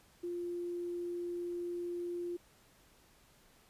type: tone with quantisation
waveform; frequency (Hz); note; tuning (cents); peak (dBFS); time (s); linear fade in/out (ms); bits
sine; 349.2; F4; 0; -36; 0.23-2.37; 10; 11
effects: pink hiss -65 dBFS RMS until 3.69 s + resampled to 32000 Hz